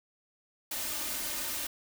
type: noise with comb filter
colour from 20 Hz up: white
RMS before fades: -35 dBFS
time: 0.71-1.67 s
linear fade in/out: 5 ms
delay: 3.3 ms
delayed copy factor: +0.8
effects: none